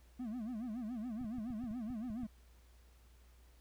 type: tone with vibrato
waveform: triangle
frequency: 231.4 Hz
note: A#3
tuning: 13 cents flat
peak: -37 dBFS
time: 0.19-2.27 s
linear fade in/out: 10 ms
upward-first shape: sine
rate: 7.1 Hz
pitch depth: 180 cents each way
type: clicks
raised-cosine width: 5 ms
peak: -37 dBFS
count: 9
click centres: 1.213 / 1.245 / 1.384 / 1.505 / 1.639 / 1.712 / 1.903 / 2.102 / 2.234 s
effects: added 60 Hz sine -60 dBFS peak until 3.6 s + pink hiss -70 dBFS RMS until 3.6 s